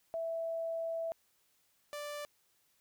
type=tone pair in turn; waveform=sine / sawtooth; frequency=659.3 / 587.4 Hz; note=E5 / D5; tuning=0 / 0 cents; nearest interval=major second; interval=200 cents; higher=first; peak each=-34 / -36 dBFS; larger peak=first; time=0.14-1.12 / 1.93-2.25 s; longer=first; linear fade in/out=0 ms; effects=white hiss -73 dBFS RMS until 2.8 s